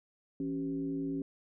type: tone with frequency modulation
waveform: sine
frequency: 276.4 Hz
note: C#4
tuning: 5 cents flat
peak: -32 dBFS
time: 0.4-1.22 s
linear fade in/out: 2 ms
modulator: 110 Hz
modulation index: 0.7
effects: none